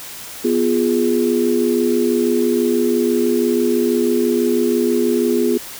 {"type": "chord", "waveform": "sine", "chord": "F diminished", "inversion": "second", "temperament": "equal", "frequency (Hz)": [246.9, 349.2, 415.3], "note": ["Cb4", "F4", "Ab4"], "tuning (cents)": [0, 0, 0], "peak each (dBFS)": -18, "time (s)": [0.44, 5.58], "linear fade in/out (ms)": 10, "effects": ["white hiss -33 dBFS RMS until 5.79 s"]}